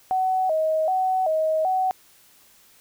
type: tone with vibrato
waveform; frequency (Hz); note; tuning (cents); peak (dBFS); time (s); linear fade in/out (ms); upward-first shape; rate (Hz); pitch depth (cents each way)
sine; 688; F5; -26; -19; 0.11-1.91; 0; square; 1.3; 150
effects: white hiss -55 dBFS RMS until 2.8 s